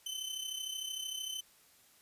sawtooth tone with amplitude modulation, 3053 Hz, G7, 46 cents flat, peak -32 dBFS, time 0.06-1.41 s, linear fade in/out 5 ms, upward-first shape sine, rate 33.2 Hz, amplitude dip 60%, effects white hiss -64 dBFS RMS until 2.01 s + resampled to 32000 Hz

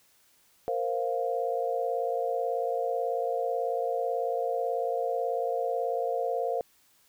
sine chord, Bb suspended second, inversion none, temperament just, 466.2 / 524.4 / 699.2 Hz, Bb4 / C5 / F5, 0 / +4 / +2 cents, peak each -31 dBFS, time 0.68-6.61 s, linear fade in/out 0 ms, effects white hiss -64 dBFS RMS until 7.08 s

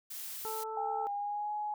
blue noise, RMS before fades -42 dBFS, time 0.1-0.64 s, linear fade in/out 10 ms
harmonic tone, 440 Hz, A4, in tune, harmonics 1 / 2 / 3, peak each -40 / -39 / -44 dBFS, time 0.45-1.07 s, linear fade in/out 0 ms
sine tone with pitch glide, 809 to 839.5 Hz, G#5 to G#5, -46 to +18 cents, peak -33 dBFS, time 0.77-1.74 s, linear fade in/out 2 ms, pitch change +64 cents, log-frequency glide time 1.1-1.52 s
effects none

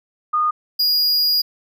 sine / square tone pair in turn, 1227 / 4871 Hz, D#6 / D#8, -25 / -38 cents, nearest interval 2 octaves, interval 2387 cents, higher second, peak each -15 dBFS, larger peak neither, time 0.33-0.51 / 0.79-1.42 s, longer second, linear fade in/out 10 ms, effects none

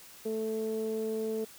sawtooth tone with low-pass filter, 220 Hz, A3, in tune, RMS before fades -33 dBFS, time 0.25-1.45 s, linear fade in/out 10 ms, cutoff 480 Hz, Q 6.6, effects white hiss -52 dBFS RMS until 1.58 s

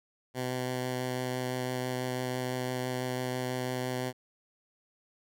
10% pulse tone with vibrato, 126.8 Hz, B2, 46 cents sharp, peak -23 dBFS, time 0.34-4.13 s, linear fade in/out 50 ms, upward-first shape sine, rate 6 Hz, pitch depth 9 cents each way, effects none

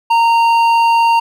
sine tone with hard clipping, 924 Hz, A#5, 16 cents flat, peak -10 dBFS, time 0.1-1.2 s, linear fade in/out 10 ms, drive 8 dB, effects none

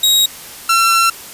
sawtooth tone pair in turn, 3801 / 1352 Hz, A#7 / E6, +33 / +43 cents, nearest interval octave + tritone, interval 1790 cents, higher first, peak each -6 dBFS, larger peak neither, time 0.03-0.26 / 0.69-1.1 s, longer second, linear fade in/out 5 ms, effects white hiss -33 dBFS RMS until 1.33 s + resampled to 32000 Hz

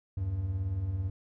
triangle beating tone pair, 77.78 / 95.78 Hz, D#2 / G2, 0 / -40 cents, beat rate 18 Hz, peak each -36 / -28 dBFS, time 0.17-1.1 s, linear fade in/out 5 ms, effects none

